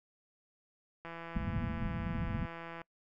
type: click train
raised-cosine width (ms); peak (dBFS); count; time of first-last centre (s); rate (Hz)
0.5; -30; 296; 1.05-2.816; 167
type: low-pass noise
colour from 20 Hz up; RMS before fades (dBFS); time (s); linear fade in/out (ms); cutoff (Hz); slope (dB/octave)
white; -36; 1.35-2.46; 10; 240; 96
effects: noise-tail reverb RT60 0.1 s tail -25 dB re dry